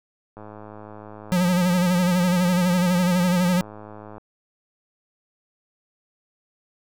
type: click train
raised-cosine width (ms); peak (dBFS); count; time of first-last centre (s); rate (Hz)
1; -26; 405; 0.37-4.181; 106
type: tone with vibrato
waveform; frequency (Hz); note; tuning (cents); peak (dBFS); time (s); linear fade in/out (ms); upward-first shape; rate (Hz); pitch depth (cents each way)
square; 179.1; F3; +44; -18; 1.32-3.61; 0; sine; 12; 58
effects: none